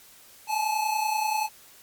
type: tone pair together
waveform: square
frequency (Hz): 839 / 869.5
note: G#5 / A5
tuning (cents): +17 / -21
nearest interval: minor second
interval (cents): 62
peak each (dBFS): -30 / -26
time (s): 0.47-1.49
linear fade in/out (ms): 50
effects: white hiss -52 dBFS RMS until 1.82 s + MP3 96 kbps